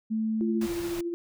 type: tone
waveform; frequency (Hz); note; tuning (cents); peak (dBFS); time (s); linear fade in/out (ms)
sine; 220; A3; 0; -25; 0.1-0.67; 20
type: tone with tremolo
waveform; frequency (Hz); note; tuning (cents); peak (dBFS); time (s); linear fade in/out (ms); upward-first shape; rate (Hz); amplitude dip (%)
sine; 342.7; F4; -33; -27; 0.41-1.14; 0; sine; 14; 40
type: band-stop noise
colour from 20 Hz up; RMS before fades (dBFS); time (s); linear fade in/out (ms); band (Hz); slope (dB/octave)
pink; -40; 0.61-1.01; 5; 210 to 480; 48
effects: none